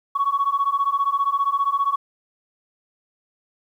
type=beating tone pair; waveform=sine; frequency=1108.7 / 1123.7 Hz; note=C#6 / C#6; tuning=0 / +23 cents; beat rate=15 Hz; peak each=-21 / -20 dBFS; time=0.15-1.96 s; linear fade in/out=10 ms; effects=tanh soft clip ceiling -12 dBFS + 9-bit